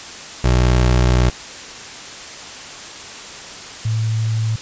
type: tone pair in turn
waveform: 25% pulse / sine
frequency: 61.74 / 110.97 Hz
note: B1 / A2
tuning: 0 / +15 cents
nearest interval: minor seventh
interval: 1015 cents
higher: second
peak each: -8 / -16 dBFS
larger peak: first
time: 0.44-1.3 / 3.85-4.56 s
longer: first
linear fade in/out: 5 ms
effects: white hiss -33 dBFS RMS until 4.61 s + resampled to 16000 Hz